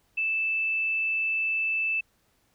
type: tone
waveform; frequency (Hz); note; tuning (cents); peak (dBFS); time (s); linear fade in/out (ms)
sine; 2637; E7; 0; -24; 0.17-2.01; 10
effects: pink hiss -68 dBFS RMS until 2.54 s